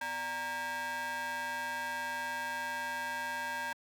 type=ring-modulated tone; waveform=40% pulse; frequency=340.2 Hz; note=F4; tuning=45 cents flat; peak=-31 dBFS; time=0.01-3.73 s; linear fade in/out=5 ms; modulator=1270 Hz; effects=high-pass 200 Hz 12 dB/octave